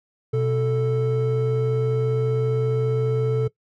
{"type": "tone pair together", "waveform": "triangle", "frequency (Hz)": [124.91, 440], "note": ["B2", "A4"], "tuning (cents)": [20, 0], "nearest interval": "octave + minor seventh", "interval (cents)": 2180, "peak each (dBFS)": [-19, -19], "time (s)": [0.33, 3.48], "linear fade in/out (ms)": 10, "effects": ["noise-tail reverb RT60 0.1 s tail -20 dB re dry", "tanh soft clip ceiling -11 dBFS"]}